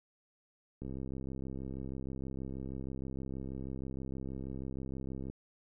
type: click train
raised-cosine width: 3 ms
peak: -29 dBFS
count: 298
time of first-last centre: 0.82-5.3 s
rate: 66.3 Hz
effects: none